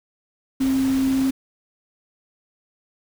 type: tone in noise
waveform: sine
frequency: 266.1 Hz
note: C4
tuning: 29 cents sharp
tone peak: -17 dBFS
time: 0.6-1.31 s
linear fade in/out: 10 ms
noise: pink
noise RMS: -34 dBFS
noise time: 0.6-1.31 s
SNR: +14 dB
effects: none